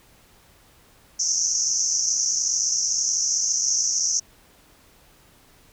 white band-pass noise, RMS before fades -23 dBFS, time 1.19-4.2 s, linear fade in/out 10 ms, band 5600 to 6400 Hz, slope 96 dB/octave, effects pink hiss -55 dBFS RMS until 5.72 s

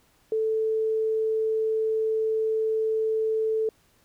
sine tone, 440 Hz, A4, in tune, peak -22 dBFS, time 0.32-3.69 s, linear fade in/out 2 ms, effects pink hiss -63 dBFS RMS until 4.04 s

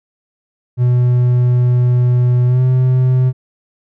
triangle tone with pitch glide, 123.47 to 128.05 Hz, B2 to C3, 0 to -37 cents, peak -7 dBFS, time 0.77-3.33 s, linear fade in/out 50 ms, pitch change +63 cents, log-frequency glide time 2.46-2.62 s, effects none

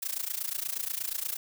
blue noise with amplitude modulation, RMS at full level -30 dBFS, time 0.02-1.37 s, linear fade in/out 10 ms, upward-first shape sine, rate 28.4 Hz, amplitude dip 90%, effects none

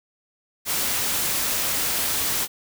white noise, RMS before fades -24 dBFS, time 0.65-2.48 s, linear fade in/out 50 ms, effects none

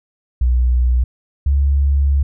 sine tone pair in turn, 61.6 / 69.89 Hz, B1 / C#2, -4 / +15 cents, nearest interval major second, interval 219 cents, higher second, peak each -11 dBFS, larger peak neither, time 0.41-1.04 / 1.46-2.23 s, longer second, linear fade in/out 5 ms, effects none

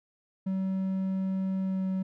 triangle tone with pitch glide, 190.3 to 188.88 Hz, F#3 to F#3, +49 to +36 cents, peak -25 dBFS, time 0.46-2.03 s, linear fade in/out 10 ms, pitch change -13 cents, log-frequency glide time 1.61-1.87 s, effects none

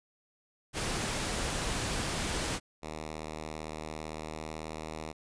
pink noise, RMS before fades -33 dBFS, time 0.73-2.6 s, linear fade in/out 50 ms
5% pulse tone with pitch glide, 77.78 to 78.46 Hz, D#2 to D#2, 0 to +15 cents, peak -27 dBFS, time 2.82-5.13 s, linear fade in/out 20 ms, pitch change +15 cents, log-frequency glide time 3.97-4.65 s
effects resampled to 22050 Hz

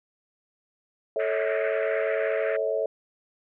sine chord, A major, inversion none, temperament equal with one note detuned, 440 / 554.4 / 643.5 Hz, A4 / C#5 / E5, 0 / 0 / -42 cents, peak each -28 dBFS, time 1.16-2.86 s, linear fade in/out 2 ms
white band-pass noise, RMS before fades -35 dBFS, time 1.19-2.57 s, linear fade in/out 10 ms, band 1300 to 2200 Hz, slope 48 dB/octave
effects none

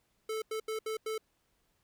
square tone bursts at uneven times, 438.1 Hz, A4, 7 cents flat, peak -34 dBFS, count 5, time 0.29-0.42 / 0.51-0.6 / 0.68-0.79 / 0.86-0.97 / 1.06-1.18 s, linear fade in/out 5 ms, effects pink hiss -75 dBFS RMS until 1.83 s

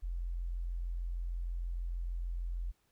sine tone, 43.22 Hz, F1, 17 cents flat, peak -34 dBFS, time 0.02-2.72 s, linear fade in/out 20 ms, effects pink hiss -75 dBFS RMS until 2.91 s

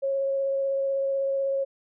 sine tone with vibrato, 546 Hz, C#5, 26 cents flat, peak -23 dBFS, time 0.02-1.65 s, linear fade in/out 20 ms, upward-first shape triangle, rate 16 Hz, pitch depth 13 cents each way, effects none

